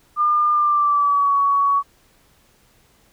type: tone with pitch glide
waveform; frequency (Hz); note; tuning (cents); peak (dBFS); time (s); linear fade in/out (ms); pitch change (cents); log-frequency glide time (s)
sine; 1204 to 1123.4; D6 to C#6; +43 to +23; -14; 0.16-1.83; 50; -120; 0.53-1.33
effects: pink hiss -57 dBFS RMS until 3.12 s